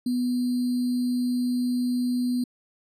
sine tone with sample-and-hold, 247.1 Hz, B3, 1 cent sharp, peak -22 dBFS, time 0.06-2.44 s, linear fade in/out 5 ms, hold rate 4410 Hz, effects resampled to 32000 Hz

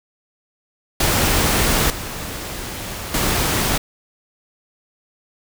pink noise with level steps, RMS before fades -17 / -29 / -19 dBFS, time 1-3.78 s, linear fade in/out 5 ms, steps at 1.9 / 3.14 s, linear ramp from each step 2 ms, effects none

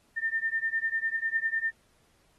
sine beating tone pair, 1800 / 1810 Hz, A6 / A6, +39 / +48 cents, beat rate 10 Hz, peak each -30 dBFS, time 0.16-1.72 s, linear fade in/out 20 ms, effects pink hiss -67 dBFS RMS until 2.38 s + AAC 32 kbps

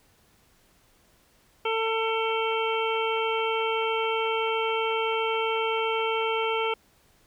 harmonic tone, 447.7 Hz, A4, 30 cents sharp, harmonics 1 / 2 / 3 / 5 / 6 / 7, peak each -27 / -30 / -32 / -34 / -35 / -35 dBFS, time 1.65-6.74 s, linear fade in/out 5 ms, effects pink hiss -62 dBFS RMS until 7.26 s

